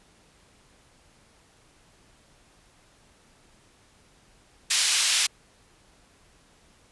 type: band-pass noise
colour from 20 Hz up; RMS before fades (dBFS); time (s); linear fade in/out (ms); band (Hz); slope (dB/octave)
pink; -23; 4.7-5.27; 10; 3000 to 9100; 12
effects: pink hiss -59 dBFS RMS until 6.91 s + resampled to 24000 Hz